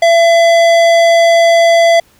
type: tone with tanh clipping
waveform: sine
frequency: 673 Hz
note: E5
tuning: 36 cents sharp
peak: -7 dBFS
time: 0.02-2 s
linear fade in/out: 5 ms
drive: 17 dB
effects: pink hiss -49 dBFS RMS until 2.19 s